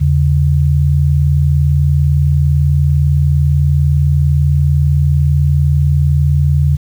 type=tone pair together; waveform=sine; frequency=81.1 / 141.11 Hz; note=E2 / C#3; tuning=-28 / +31 cents; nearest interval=minor seventh; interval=959 cents; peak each=-11 dBFS; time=0-6.77 s; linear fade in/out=20 ms; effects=7-bit